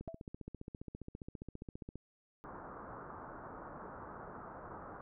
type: click train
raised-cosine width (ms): 3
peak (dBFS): -32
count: 30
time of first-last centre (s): 0.01-1.956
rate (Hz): 14.9
type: tone with exponential decay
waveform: sine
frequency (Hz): 660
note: E5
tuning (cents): +2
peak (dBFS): -39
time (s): 0.08-0.21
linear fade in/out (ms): 0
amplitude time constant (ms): 27
type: low-pass noise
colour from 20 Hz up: white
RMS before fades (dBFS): -49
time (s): 2.44-5.01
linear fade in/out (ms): 0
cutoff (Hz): 1400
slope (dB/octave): 48
effects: none